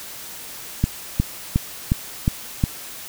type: click train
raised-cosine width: 5 ms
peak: -4 dBFS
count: 6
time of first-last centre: 0.84-2.639 s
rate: 2.78 Hz
effects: white hiss -36 dBFS RMS until 3.08 s